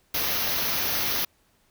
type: band-stop noise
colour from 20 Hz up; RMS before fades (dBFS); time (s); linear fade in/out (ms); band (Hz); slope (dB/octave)
white; -26; 0.14-1.25; 5; 6300 to 11000; 96
effects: pink hiss -65 dBFS RMS until 1.7 s